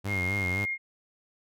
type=tone with vibrato; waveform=sawtooth; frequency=95.1 Hz; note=F#2; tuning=48 cents sharp; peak=-26 dBFS; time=0.04-0.66 s; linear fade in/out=20 ms; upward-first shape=sine; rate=3.9 Hz; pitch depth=110 cents each way
type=tone; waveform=sine; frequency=2133 Hz; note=C7; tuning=33 cents sharp; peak=-28 dBFS; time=0.07-0.78 s; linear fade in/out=50 ms
effects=none